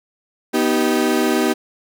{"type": "tone cluster", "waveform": "35% pulse", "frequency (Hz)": [245, 313.1, 387.5], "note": ["B3", "D#4", "G4"], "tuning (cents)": [-14, 11, -20], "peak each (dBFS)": -18, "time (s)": [0.53, 1.54], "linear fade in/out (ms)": 20, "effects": []}